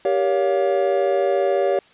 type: chord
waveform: triangle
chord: G half-diminished seventh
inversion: none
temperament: just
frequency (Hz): 392 / 470.4 / 564.5 / 705.6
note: G4 / Bb4 / Db5 / F5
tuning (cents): 0 / +16 / +31 / +18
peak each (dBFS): -19 / -24 / -18 / -23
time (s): 0.05-1.79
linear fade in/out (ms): 2
effects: white hiss -52 dBFS RMS until 1.93 s + resampled to 8000 Hz